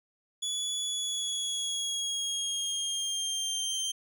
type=tone with pitch glide; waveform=25% pulse; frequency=3413 to 3148 Hz; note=G#7 to G7; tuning=+47 to +7 cents; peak=-26 dBFS; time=0.42-3.92 s; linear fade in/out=10 ms; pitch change=-140 cents; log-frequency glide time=0.85-3.71 s; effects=none